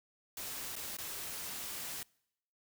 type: noise with dropouts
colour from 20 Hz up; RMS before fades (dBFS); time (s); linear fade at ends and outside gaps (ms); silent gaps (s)
white; -42; 0.37-2.03; 2; 0.756-0.763 / 0.969-0.985
effects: noise-tail reverb RT60 0.8 s tail -26 dB re dry